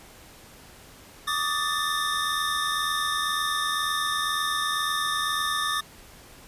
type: tone cluster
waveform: square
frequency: 1152 / 1234 / 1768 / 3674 Hz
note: D6 / D#6 / A6 / A#7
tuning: -34 / -15 / +8 / -26 cents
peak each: -31 dBFS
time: 1.27-5.81 s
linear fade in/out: 10 ms
effects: pink hiss -49 dBFS RMS until 6.47 s + resampled to 32000 Hz